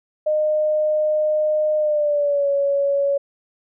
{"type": "tone with pitch glide", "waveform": "sine", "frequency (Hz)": [612, 561.2], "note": ["D#5", "C#5"], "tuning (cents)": [-29, 21], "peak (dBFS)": -16, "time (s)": [0.26, 3.18], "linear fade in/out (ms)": 10, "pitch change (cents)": -150, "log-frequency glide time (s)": [1.77, 2.49], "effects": []}